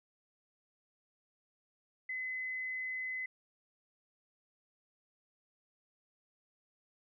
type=tone; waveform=sine; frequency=2030 Hz; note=B6; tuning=47 cents sharp; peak=-36 dBFS; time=2.09-3.26 s; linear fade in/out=5 ms; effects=none